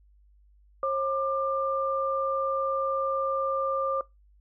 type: tone pair together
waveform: sine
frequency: 539.3 / 1192 Hz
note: C#5 / D6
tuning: -48 / +25 cents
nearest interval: octave + major second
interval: 1373 cents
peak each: -27 dBFS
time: 0.83-4.01 s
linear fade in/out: 2 ms
effects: noise-tail reverb RT60 0.2 s tail -23 dB re dry + added 50 Hz sine -56 dBFS peak until 4.4 s